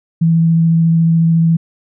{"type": "tone with vibrato", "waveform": "sine", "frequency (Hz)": 164.81, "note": "E3", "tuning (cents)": 0, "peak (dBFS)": -8, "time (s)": [0.21, 1.57], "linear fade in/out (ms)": 10, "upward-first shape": "sine", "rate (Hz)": 14, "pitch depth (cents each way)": 10, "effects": []}